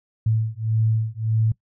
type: beating tone pair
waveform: sine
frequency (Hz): 110 / 111.7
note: A2 / A2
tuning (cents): 0 / +27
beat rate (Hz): 1.7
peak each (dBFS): -22 / -22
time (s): 0.26-1.52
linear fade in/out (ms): 5
effects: noise-tail reverb RT60 0.1 s tail -21 dB re dry